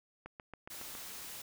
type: click train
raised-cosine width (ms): 0.5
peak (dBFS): -31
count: 6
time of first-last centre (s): 0.26-0.952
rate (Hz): 7.23
type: noise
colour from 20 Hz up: white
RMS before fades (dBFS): -46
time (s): 0.7-1.42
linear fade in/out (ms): 5
effects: none